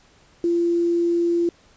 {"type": "tone with quantisation", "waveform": "sine", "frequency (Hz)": 342.4, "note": "F4", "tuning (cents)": -34, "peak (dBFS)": -17, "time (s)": [0.44, 1.49], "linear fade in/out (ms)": 2, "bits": 7, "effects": ["pink hiss -55 dBFS RMS until 1.76 s", "resampled to 16000 Hz"]}